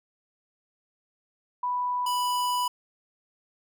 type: tone pair in turn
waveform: sine / square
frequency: 987.8 / 987.8 Hz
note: B5 / B5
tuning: 0 / 0 cents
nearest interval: unison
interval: 0 cents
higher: neither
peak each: -25 dBFS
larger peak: neither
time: 1.63-2.06 / 2.06-2.68 s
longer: second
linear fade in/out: 5 ms
effects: none